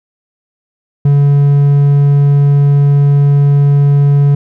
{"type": "tone", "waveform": "triangle", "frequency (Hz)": 142.4, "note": "C#3", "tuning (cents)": 47, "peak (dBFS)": -3, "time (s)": [1.05, 4.35], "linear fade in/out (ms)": 5, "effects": []}